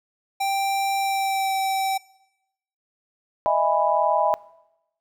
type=tone with pitch glide; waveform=square; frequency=785 to 772.4 Hz; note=G5 to G5; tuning=+2 to -26 cents; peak=-22 dBFS; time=0.4-1.98 s; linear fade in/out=10 ms; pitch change=-28 cents; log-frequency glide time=0.98-1.54 s
type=chord; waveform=sine; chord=E major seventh; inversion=third; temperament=just; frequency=618.1 / 659.3 / 824.1 / 988.9 Hz; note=D#5 / E5 / G#5 / B5; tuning=-12 / 0 / -14 / +2 cents; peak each=-23 dBFS; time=3.46-4.34 s; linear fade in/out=0 ms
effects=noise-tail reverb RT60 0.9 s tail -22 dB re dry